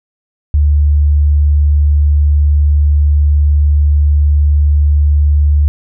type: tone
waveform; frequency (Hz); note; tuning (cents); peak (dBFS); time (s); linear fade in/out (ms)
sine; 73.42; D2; 0; -6; 0.54-5.68; 0
effects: none